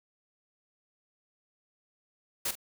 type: noise with echo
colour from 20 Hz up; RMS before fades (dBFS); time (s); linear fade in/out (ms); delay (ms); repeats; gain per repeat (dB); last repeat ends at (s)
white; -31; 2.45-2.51; 5; 44; 1; -12; 2.554
effects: none